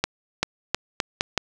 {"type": "accelerating click train", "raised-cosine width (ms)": 0.2, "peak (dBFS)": -3, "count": 6, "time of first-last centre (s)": [0.04, 1.377], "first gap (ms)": 390, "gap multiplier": 0.81, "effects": []}